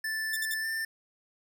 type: tone with pitch glide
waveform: square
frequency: 1760 to 1787.7 Hz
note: A6 to A6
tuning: 0 to +27 cents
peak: -31 dBFS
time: 0.04-0.85 s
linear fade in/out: 5 ms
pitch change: +27 cents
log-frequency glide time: 0.61-0.66 s
type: tone bursts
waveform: 5% pulse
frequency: 1786 Hz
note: A6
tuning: 25 cents sharp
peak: -21 dBFS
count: 3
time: 0.33-0.542 s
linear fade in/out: 5 ms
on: 36 ms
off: 52 ms
effects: none